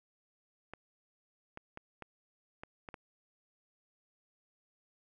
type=clicks; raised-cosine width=0.5 ms; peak=-29 dBFS; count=7; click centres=0.736 / 1.574 / 1.774 / 2.023 / 2.635 / 2.888 / 2.942 s; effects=none